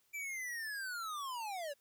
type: linear sweep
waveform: square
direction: down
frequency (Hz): 2349 to 546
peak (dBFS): -40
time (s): 0.13-1.74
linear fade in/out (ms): 20
effects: white hiss -74 dBFS RMS until 1.8 s